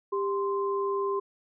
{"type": "tone pair together", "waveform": "sine", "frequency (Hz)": [396.8, 1043], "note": ["G4", "C6"], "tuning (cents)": [21, -6], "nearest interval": "octave + perfect fourth", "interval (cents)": 1673, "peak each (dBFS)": [-27, -31], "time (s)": [0.12, 1.2], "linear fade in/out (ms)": 10, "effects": []}